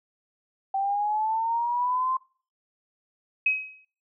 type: linear sweep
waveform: sine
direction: up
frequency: 773 to 1048 Hz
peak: -23 dBFS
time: 0.74-2.17 s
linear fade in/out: 5 ms
type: tone with exponential decay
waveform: sine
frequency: 2542 Hz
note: D#7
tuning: 36 cents sharp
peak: -17 dBFS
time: 3.46-3.85 s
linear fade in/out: 5 ms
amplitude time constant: 83 ms
effects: noise-tail reverb RT60 0.4 s tail -22 dB re dry